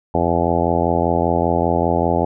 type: harmonic tone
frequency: 85.1 Hz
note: F2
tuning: 44 cents flat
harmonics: 1 / 2 / 3 / 4 / 5 / 6 / 7 / 8 / 9 / 10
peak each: -24 / -24 / -24 / -24 / -24 / -24 / -24 / -24 / -24 / -24 dBFS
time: 0.14-2.25 s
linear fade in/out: 5 ms
effects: none